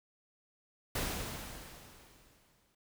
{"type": "noise with exponential decay", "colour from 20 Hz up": "pink", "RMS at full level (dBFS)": -34, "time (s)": [0.95, 2.75], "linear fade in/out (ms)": 5, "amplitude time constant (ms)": 390, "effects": []}